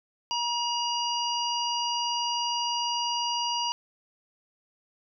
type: harmonic tone with a mistuned harmonic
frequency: 953 Hz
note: A#5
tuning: 38 cents sharp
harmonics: 1 / 3 / 5 / 6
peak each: -29 / -31 / -33 / -38 dBFS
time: 0.31-3.72 s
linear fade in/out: 0 ms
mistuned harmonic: 6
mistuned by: +19 cents
effects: none